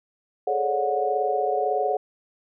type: tone cluster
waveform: sine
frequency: 420.2 / 441.8 / 546 / 582 / 731 Hz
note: G#4 / A4 / C#5 / D5 / F#5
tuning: +20 / +7 / -26 / -16 / -21 cents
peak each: -27 / -32 / -29 / -30 / -24 dBFS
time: 0.47-1.97 s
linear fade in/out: 5 ms
effects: none